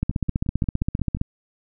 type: two click trains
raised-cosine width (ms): 5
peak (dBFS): -22 / -9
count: 7 / 19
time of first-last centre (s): 0.11-1.17 / 0.03-1.214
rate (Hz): 5.66 / 15.2
effects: none